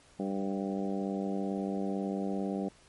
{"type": "harmonic tone with a mistuned harmonic", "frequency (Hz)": 97.9, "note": "G2", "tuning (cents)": -2, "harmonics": [2, 3, 4, 5, 6, 7, 8], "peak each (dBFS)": [-33, -37, -39, -41, -43, -44, -45], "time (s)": [0.19, 2.69], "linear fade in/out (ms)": 10, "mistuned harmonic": 7, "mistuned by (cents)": 17, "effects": ["pink hiss -60 dBFS RMS until 2.88 s", "MP3 48 kbps"]}